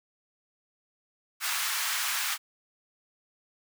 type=high-pass noise; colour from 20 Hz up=pink; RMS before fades=-30 dBFS; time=1.4-2.38 s; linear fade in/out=50 ms; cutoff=1100 Hz; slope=24 dB/octave; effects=none